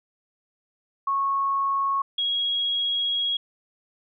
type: tone pair in turn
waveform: sine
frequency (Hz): 1100 / 3305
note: C#6 / G#7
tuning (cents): -14 / -9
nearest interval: octave + perfect fifth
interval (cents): 1905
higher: second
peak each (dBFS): -21 / -22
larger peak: first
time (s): 1.07-2.02 / 2.18-3.37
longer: second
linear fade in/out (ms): 5
effects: none